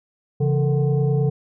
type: tone with frequency modulation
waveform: sine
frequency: 137.3 Hz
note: C#3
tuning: 16 cents flat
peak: -16 dBFS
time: 0.4-1.3 s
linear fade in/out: 10 ms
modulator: 304 Hz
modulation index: 0.87
effects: none